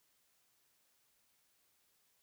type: silence
effects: white hiss -75 dBFS RMS until 2.22 s